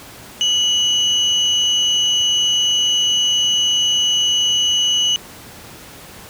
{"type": "tone pair together", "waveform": "sine", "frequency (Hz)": [2938, 6225], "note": ["F#7", "G8"], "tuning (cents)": [-13, -13], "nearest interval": "octave + minor second", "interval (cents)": 1300, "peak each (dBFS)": [-14, -23], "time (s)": [0.41, 5.16], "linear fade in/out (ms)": 0, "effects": ["pink hiss -38 dBFS RMS until 6.29 s", "high-pass 60 Hz 12 dB/octave"]}